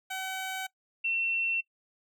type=tone pair in turn; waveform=15% pulse / sine; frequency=759 / 2705 Hz; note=F#5 / E7; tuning=+44 / +44 cents; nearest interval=octave + minor seventh; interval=2200 cents; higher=second; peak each=-27 dBFS; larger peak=neither; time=0.1-0.67 / 1.04-1.61 s; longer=neither; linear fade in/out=10 ms; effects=noise-tail reverb RT60 0.1 s tail -20 dB re dry